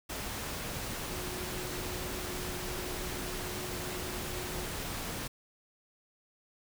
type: tone in noise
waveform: sine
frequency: 363 Hz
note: F#4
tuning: 33 cents flat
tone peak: -43 dBFS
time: 1.09-4.66 s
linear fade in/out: 10 ms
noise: pink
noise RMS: -38 dBFS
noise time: 0.09-5.28 s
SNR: -8 dB
effects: none